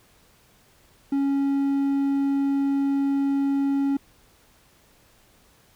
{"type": "tone", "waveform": "triangle", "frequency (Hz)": 277.2, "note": "C#4", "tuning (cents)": 0, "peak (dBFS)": -18, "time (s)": [1.12, 3.97], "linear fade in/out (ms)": 5, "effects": ["pink hiss -58 dBFS RMS until 5.75 s"]}